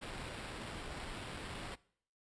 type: noise with sample-and-hold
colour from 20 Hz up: pink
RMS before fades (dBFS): -45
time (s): 0.01-1.76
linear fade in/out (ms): 20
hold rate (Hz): 6300
effects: noise-tail reverb RT60 0.6 s tail -22 dB re dry + resampled to 22050 Hz